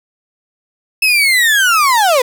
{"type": "linear sweep", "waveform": "35% pulse", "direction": "down", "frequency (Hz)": [2623, 476.9], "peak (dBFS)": -7, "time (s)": [1.02, 2.22], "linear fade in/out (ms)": 5, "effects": []}